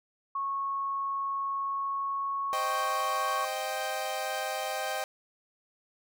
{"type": "tone with pitch glide", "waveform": "sine", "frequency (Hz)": [1100, 1108.3], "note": ["C#6", "C#6"], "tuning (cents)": [-14, -1], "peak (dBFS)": -29, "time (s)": [0.35, 3.45], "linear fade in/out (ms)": 5, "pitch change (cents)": 13, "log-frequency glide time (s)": [1.58, 3.2]}
{"type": "chord", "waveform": "sawtooth", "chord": "C minor", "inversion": "none", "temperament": "equal", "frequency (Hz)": [523.3, 622.3, 784], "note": ["C5", "Eb5", "G5"], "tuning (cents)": [0, 0, 0], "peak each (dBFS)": [-34, -32, -30], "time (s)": [2.53, 5.04], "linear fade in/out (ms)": 0}
{"effects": []}